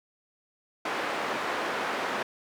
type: band-pass noise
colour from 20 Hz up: white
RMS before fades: -31 dBFS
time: 0.85-2.23 s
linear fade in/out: 5 ms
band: 300 to 1500 Hz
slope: 12 dB/octave
effects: none